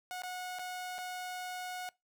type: tone with dropouts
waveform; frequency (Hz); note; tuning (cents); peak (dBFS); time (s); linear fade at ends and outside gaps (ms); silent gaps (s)
sawtooth; 730; F#5; -24; -35; 0.11-1.89; 0; 0.22-0.235 / 0.587-0.593 / 0.982-0.987
effects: noise-tail reverb RT60 0.2 s tail -22 dB re dry